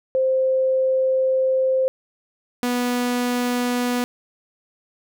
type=tone pair in turn; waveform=sine / sawtooth; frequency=523.3 / 245.3 Hz; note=C5 / B3; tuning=0 / -12 cents; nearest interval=octave + minor second; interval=1312 cents; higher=first; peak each=-16 dBFS; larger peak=neither; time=0.15-1.88 / 2.63-4.04 s; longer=first; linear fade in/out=0 ms; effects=none